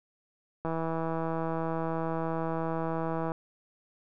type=click train; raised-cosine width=1 ms; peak=-19 dBFS; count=436; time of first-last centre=0.65-3.319 s; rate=163 Hz; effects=none